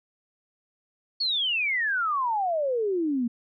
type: exponential sweep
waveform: sine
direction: down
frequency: 4470 to 228.2 Hz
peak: -23 dBFS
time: 1.2-3.28 s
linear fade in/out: 10 ms
effects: none